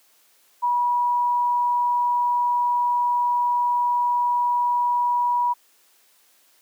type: tone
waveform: sine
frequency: 970 Hz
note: B5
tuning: 31 cents flat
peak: -18 dBFS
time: 0.62-5.54 s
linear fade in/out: 20 ms
effects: white hiss -59 dBFS RMS until 6.61 s + high-pass 300 Hz 12 dB/octave